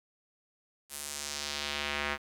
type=tone with band-pass filter sweep; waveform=square; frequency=72.6 Hz; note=D2; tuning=19 cents flat; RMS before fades=-36 dBFS; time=0.89-2.18 s; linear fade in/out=50 ms; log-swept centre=11000 to 1800 Hz; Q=1.3; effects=9-bit